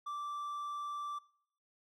triangle tone, 1170 Hz, D6, 7 cents flat, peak -36 dBFS, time 0.06-1.19 s, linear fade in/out 10 ms, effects noise-tail reverb RT60 0.6 s tail -20 dB re dry

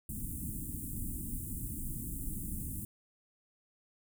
pink band-stop noise, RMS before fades -39 dBFS, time 0.09-2.85 s, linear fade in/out 2 ms, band 300 to 8400 Hz, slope 48 dB/octave, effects none

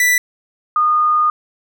45% pulse / sine tone pair in turn, 1975.5 / 1225.2 Hz, B6 / D#6, 0 / -27 cents, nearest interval minor sixth, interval 827 cents, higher first, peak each -11 dBFS, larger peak neither, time 0-0.18 / 0.76-1.3 s, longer second, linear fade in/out 2 ms, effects none

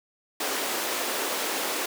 pink high-pass noise, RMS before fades -29 dBFS, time 0.4-1.86 s, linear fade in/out 5 ms, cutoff 310 Hz, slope 24 dB/octave, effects none

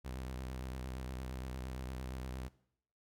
sawtooth tone with vibrato, 64.1 Hz, C2, 35 cents flat, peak -37 dBFS, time 0.04-2.49 s, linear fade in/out 20 ms, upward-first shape sine, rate 8.7 Hz, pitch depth 58 cents each way, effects noise-tail reverb RT60 0.7 s tail -20 dB re dry

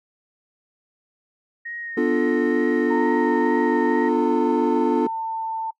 sine tone with vibrato, 1864.7 Hz, A#6, in tune, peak -30 dBFS, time 1.65-4.09 s, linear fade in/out 10 ms, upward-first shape sine, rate 2.2 Hz, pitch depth 17 cents each way
triangle chord, B half-diminished seventh, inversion none, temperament equal, 246.9 / 293.7 / 349.2 / 440 Hz, B3 / D4 / F4 / A4, 0 / 0 / 0 / 0 cents, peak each -21 dBFS, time 1.97-5.07 s, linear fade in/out 5 ms
sine tone with pitch glide, 918 to 893.4 Hz, A#5 to A5, -27 to +26 cents, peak -24 dBFS, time 2.9-5.71 s, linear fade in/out 10 ms, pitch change -47 cents, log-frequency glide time 3.38-5.53 s
effects noise-tail reverb RT60 0.1 s tail -22 dB re dry

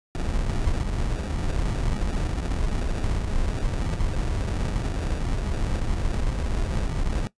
brown noise with sample-and-hold, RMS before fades -25 dBFS, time 0.15-7.27 s, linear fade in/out 0 ms, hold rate 1050 Hz, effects noise-tail reverb RT60 0.1 s tail -18 dB re dry + resampled to 22050 Hz

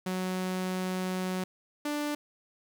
sawtooth tone pair in turn, 185 / 294.8 Hz, F#3 / D4, 0 / +7 cents, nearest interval minor sixth, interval 807 cents, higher second, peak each -26 dBFS, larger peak neither, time 0.06-1.44 / 1.85-2.15 s, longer first, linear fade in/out 5 ms, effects 11-bit

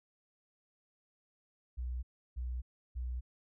sine tone bursts, 61.74 Hz, B1, in tune, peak -35 dBFS, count 3, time 1.77-3.21 s, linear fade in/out 20 ms, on 260 ms, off 330 ms, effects none

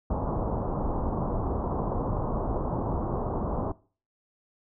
pink low-pass noise, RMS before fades -29 dBFS, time 0.1-3.72 s, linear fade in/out 5 ms, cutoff 1100 Hz, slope 48 dB/octave, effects noise-tail reverb RT60 0.4 s tail -21 dB re dry

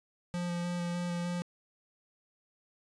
square tone with vibrato, 174.61 Hz, F3, in tune, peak -33 dBFS, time 0.34-1.42 s, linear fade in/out 0 ms, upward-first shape square, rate 3.3 Hz, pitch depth 11 cents each way, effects resampled to 22050 Hz + 10-bit

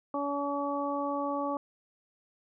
harmonic tone, 284.3 Hz, C#4, 44 cents sharp, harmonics 1 / 2 / 3 / 4, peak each -34 / -34 / -36 / -35 dBFS, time 0.14-1.57 s, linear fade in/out 2 ms, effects none

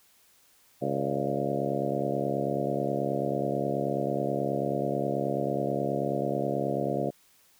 harmonic tone with a mistuned harmonic, 69.3 Hz, C#2, in tune, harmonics 2 / 3 / 4 / 5 / 6 / 7 / 8 / 9 / 10, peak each -35 / -35 / -35 / -35 / -35 / -35 / -35 / -35 / -35 dBFS, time 0.81-7.11 s, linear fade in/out 20 ms, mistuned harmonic 9, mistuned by -67 cents, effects white hiss -62 dBFS RMS until 7.59 s

